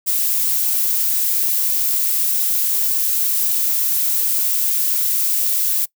violet noise, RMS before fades -18 dBFS, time 0.06-5.86 s, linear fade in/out 20 ms, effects noise-tail reverb RT60 0.1 s tail -22 dB re dry

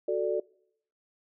sine chord, D major, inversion first, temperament equal, 370 / 440 / 587.3 Hz, F#4 / A4 / D5, 0 / 0 / 0 cents, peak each -30 dBFS, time 0.08-0.4 s, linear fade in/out 5 ms, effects noise-tail reverb RT60 0.7 s tail -24 dB re dry

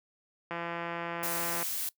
click train, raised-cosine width 0.5 ms, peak -21 dBFS, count 191, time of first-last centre 0.51-1.628 s, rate 170 Hz
blue noise, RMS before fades -34 dBFS, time 1.23-1.89 s, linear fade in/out 2 ms
effects noise-tail reverb RT60 0.1 s tail -20 dB re dry + high-pass 150 Hz 12 dB/octave

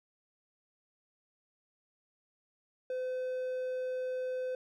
triangle tone, 510 Hz, C5, 44 cents flat, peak -31 dBFS, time 2.9-4.55 s, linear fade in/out 2 ms, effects none

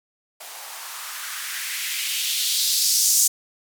violet noise with band-pass filter sweep, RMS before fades -24 dBFS, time 0.4-3.28 s, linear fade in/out 10 ms, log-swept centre 660 to 6900 Hz, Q 2.2, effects none

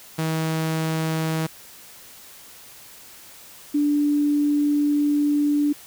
sawtooth / sine tone pair in turn, 160 / 292.4 Hz, D#3 / D4, +49 / -7 cents, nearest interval minor seventh, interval 1044 cents, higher second, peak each -18 / -17 dBFS, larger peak second, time 0.18-1.47 / 3.74-5.73 s, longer second, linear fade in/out 10 ms, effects white hiss -45 dBFS RMS until 5.86 s

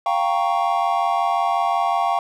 triangle chord, G half-diminished seventh, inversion third, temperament equal, 698.5 / 784 / 932.3 / 1108.7 Hz, F5 / G5 / Bb5 / Db6, 0 / 0 / 0 / 0 cents, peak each -20 / -20 / -24 / -22 dBFS, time 0.06-2.19 s, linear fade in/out 2 ms, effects none

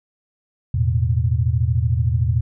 sine chord, E suspended fourth, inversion none, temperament equal, 82.41 / 110 / 123.47 Hz, E2 / A2 / B2, 0 / 0 / 0 cents, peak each -20 dBFS, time 0.74-2.41 s, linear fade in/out 5 ms, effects none

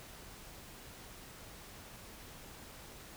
silence, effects pink hiss -52 dBFS RMS until 3.16 s

